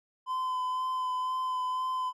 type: tone with vibrato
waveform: triangle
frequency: 1020 Hz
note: C6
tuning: 44 cents flat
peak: -27 dBFS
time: 0.26-2.13 s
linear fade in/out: 50 ms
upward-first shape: sine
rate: 2 Hz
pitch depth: 14 cents each way
effects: none